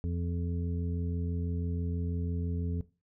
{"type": "harmonic tone", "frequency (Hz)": 86.1, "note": "F2", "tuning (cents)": -24, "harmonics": [1, 2, 3, 5], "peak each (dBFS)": [-31, -37, -41, -45], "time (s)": [0.04, 2.81], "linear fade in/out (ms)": 0, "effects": ["noise-tail reverb RT60 0.3 s tail -17 dB re dry"]}